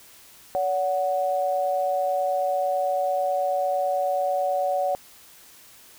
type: tone pair together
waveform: sine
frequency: 569.1 / 740 Hz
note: C#5 / F#5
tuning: +45 / 0 cents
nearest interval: perfect fourth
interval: 455 cents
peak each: -24 dBFS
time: 0.55-4.95 s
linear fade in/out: 0 ms
effects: white hiss -50 dBFS RMS until 5.98 s